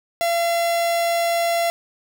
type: tone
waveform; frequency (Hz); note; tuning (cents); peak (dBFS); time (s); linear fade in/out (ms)
45% pulse; 681; F5; -44; -18; 0.21-1.7; 0
effects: none